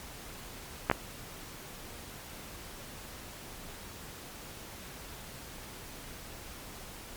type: clicks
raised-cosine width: 0.5 ms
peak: -9 dBFS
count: 2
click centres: 0.899 / 0.914 s
effects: pink hiss -46 dBFS RMS until 7.16 s + MP3 96 kbps